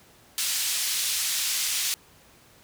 pink band-pass noise, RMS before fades -27 dBFS, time 0.38-1.94 s, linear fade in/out 0 ms, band 3500 to 13000 Hz, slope 12 dB/octave, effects pink hiss -55 dBFS RMS until 2.63 s + high-pass 60 Hz 12 dB/octave

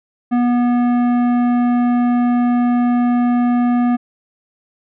triangle tone with tanh clipping, 243 Hz, B3, 28 cents flat, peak -14 dBFS, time 0.31-3.97 s, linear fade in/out 20 ms, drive 17 dB, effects none

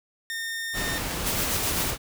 sawtooth tone, 1825 Hz, A#6, 37 cents flat, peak -26 dBFS, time 0.3-0.98 s, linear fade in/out 0 ms
pink noise, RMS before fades -30 dBFS, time 0.73-1.98 s, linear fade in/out 50 ms
white noise with tremolo, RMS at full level -27 dBFS, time 1.25-1.92 s, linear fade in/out 20 ms, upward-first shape sine, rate 7.7 Hz, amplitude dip 40%
effects none

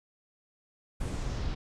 brown noise with low-pass filter sweep, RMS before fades -33 dBFS, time 1-1.55 s, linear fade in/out 10 ms, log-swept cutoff 10000 to 4300 Hz, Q 2.1, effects none

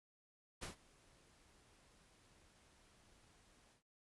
pink noise with ADSR envelope, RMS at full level -45 dBFS, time 0.61-3.83 s, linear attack 21 ms, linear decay 120 ms, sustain -24 dB, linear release 110 ms, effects resampled to 24000 Hz

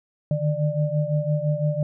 sine tone cluster, 147.6 / 153.5 / 593 Hz, D3 / D#3 / D5, +9 / -23 / +17 cents, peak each -24 / -24 / -27 dBFS, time 0.31-1.83 s, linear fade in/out 2 ms, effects none

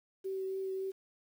sine tone with vibrato, 382.4 Hz, G4, 43 cents flat, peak -34 dBFS, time 0.24-0.92 s, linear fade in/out 20 ms, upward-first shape triangle, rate 3.6 Hz, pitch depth 11 cents each way, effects 10-bit

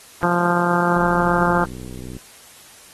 harmonic tone, 174.61 Hz, F3, in tune, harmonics 1 / 2 / 3 / 4 / 5 / 6 / 7 / 8 / 9, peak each -22 / -25 / -26 / -27 / -23 / -27 / -25 / -26 / -30 dBFS, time 0.23-1.64 s, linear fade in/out 0 ms
click train, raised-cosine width 3 ms, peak -22 dBFS, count 76, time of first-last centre 0.97-2.166 s, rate 62.7 Hz
effects white hiss -45 dBFS RMS until 2.93 s + AAC 32 kbps

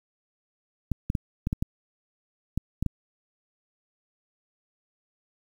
clicks, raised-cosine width 5 ms, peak -13 dBFS, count 9, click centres 0.917 / 1.101 / 1.152 / 1.471 / 1.529 / 1.625 / 2.576 / 2.826 / 2.863 s, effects 8-bit

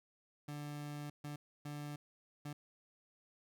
30% pulse tone bursts at uneven times, 146.83 Hz, D3, in tune, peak -40 dBFS, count 4, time 0.48-1.1 / 1.24-1.36 / 1.65-1.96 / 2.45-2.53 s, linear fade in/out 5 ms, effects none

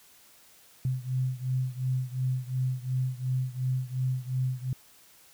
sine beating tone pair, 127.6 / 130.4 Hz, C3 / C3, -43 / -5 cents, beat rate 2.8 Hz, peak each -29 / -31 dBFS, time 0.85-4.73 s, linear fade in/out 2 ms, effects white hiss -57 dBFS RMS until 5.33 s

